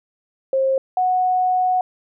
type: tone pair in turn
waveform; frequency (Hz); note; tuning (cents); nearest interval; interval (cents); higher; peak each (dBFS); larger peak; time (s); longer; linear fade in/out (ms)
sine; 533 / 736.3; C5 / F#5; +32 / -9; tritone; 559; second; -15; neither; 0.53-0.78 / 0.97-1.81; second; 2
effects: none